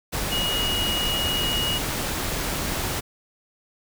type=tone in noise; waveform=sine; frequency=2889 Hz; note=F#7; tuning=42 cents flat; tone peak=-24 dBFS; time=0.31-1.79 s; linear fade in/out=20 ms; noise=pink; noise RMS=-27 dBFS; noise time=0.12-3.01 s; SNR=0 dB; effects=none